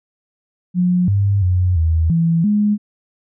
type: tone with pitch steps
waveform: sine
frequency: 179.3 / 100.1 / 90.8 / 81 / 166.1 / 208.2 Hz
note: F3 / G2 / F#2 / E2 / E3 / G#3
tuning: +46 / +37 / -32 / -30 / +13 / +5 cents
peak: -12 dBFS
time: 0.74-2.78 s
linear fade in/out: 50 ms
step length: 340 ms
effects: none